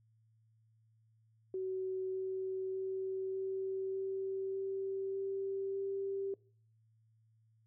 sine tone with pitch steps, 376.4 / 378.6 / 380.8 / 383 / 385.2 / 387.4 / 389.7 / 391.9 Hz, F#4 / F#4 / F#4 / G4 / G4 / G4 / G4 / G4, +30 / +40 / +50 / -40 / -30 / -20 / -10 / 0 cents, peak -35 dBFS, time 1.54-6.34 s, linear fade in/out 2 ms, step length 600 ms, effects noise-tail reverb RT60 0.5 s tail -23 dB re dry + added 111 Hz sine -67 dBFS peak until 7.66 s

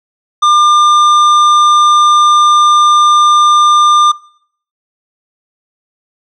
sine tone with hard clipping, 1200 Hz, D6, 37 cents sharp, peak -7 dBFS, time 0.42-4.12 s, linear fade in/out 10 ms, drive 12 dB, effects noise-tail reverb RT60 0.6 s tail -21 dB re dry + low-pass 7000 Hz 12 dB/octave

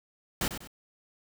pink noise with echo, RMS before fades -29 dBFS, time 0.41-0.48 s, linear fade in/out 2 ms, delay 97 ms, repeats 2, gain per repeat -9 dB, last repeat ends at 0.674 s, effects none

